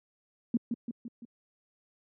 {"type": "tone with echo", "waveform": "sine", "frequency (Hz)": 234.6, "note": "A#3", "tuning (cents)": 11, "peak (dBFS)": -22, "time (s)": [0.54, 0.57], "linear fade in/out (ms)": 2, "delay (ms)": 170, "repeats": 4, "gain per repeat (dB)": -5, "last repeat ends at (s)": 1.25, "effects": ["high-pass 150 Hz 12 dB/octave"]}